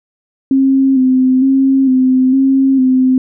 sine tone with vibrato, 263.2 Hz, C4, 10 cents sharp, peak -7 dBFS, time 0.51-3.18 s, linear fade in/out 2 ms, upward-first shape square, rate 1.1 Hz, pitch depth 34 cents each way, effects none

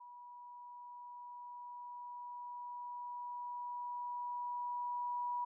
sine tone with level ramp, 973 Hz, B5, 26 cents flat, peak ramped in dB -51 to -35 dBFS, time 0-5.45 s, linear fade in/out 10 ms, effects none

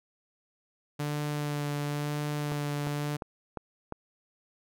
sawtooth tone with vibrato, 146.83 Hz, D3, in tune, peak -26 dBFS, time 0.99-3.17 s, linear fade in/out 10 ms, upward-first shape sine, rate 0.98 Hz, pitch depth 16 cents each way
click train, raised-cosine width 1 ms, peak -22 dBFS, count 5, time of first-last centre 2.52-3.924 s, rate 2.85 Hz
effects none

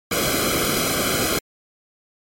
pink noise with comb filter, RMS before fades -21 dBFS, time 0.11-1.39 s, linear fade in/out 5 ms, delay 1.1 ms, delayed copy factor -0.9, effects MP3 64 kbps

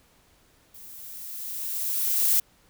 violet noise with level ramp, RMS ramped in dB -46 to -20 dBFS, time 0.74-2.4 s, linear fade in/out 5 ms, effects pink hiss -61 dBFS RMS until 2.69 s

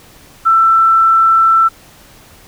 sine tone, 1334 Hz, E6, 20 cents sharp, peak -6 dBFS, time 0.45-1.69 s, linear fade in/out 20 ms, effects pink hiss -42 dBFS RMS until 2.47 s

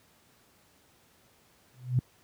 sine tone with exponential growth, 125.6 Hz, B2, 30 cents sharp, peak -18 dBFS, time 1.74-1.99 s, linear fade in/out 2 ms, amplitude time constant 53 ms, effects pink hiss -63 dBFS RMS until 2.23 s + high-pass 80 Hz 12 dB/octave

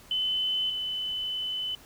sine tone pair in turn, 3030 / 3017 Hz, F#7 / F#7, +40 / +33 cents, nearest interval unison, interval 7 cents, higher first, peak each -25 / -29 dBFS, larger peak first, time 0.11-0.7 / 0.7-1.75 s, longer second, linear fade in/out 2 ms, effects pink hiss -53 dBFS RMS until 1.85 s

